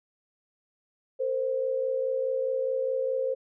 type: tone pair together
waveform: sine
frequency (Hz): 458.5 / 523.3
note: A#4 / C5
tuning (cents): -29 / 0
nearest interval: major second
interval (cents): 229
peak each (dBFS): -32 / -26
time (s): 1.19-3.35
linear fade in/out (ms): 20
effects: none